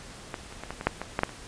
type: clicks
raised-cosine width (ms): 0.5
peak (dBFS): -17 / -30 / -21 / -19 / -19 / -6 / -17 / -10 / -7 / -26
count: 10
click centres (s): 0.342 / 0.525 / 0.636 / 0.706 / 0.811 / 0.87 / 1.016 / 1.191 / 1.234 / 1.293
effects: pink hiss -45 dBFS RMS until 1.47 s + resampled to 22050 Hz